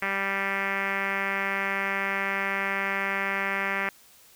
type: tone with low-pass filter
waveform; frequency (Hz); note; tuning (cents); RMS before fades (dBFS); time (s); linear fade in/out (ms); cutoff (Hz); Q
5% pulse; 196; G3; 0; -28; 0.02-3.89; 2; 2100; 3.2
effects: white hiss -55 dBFS RMS until 4.35 s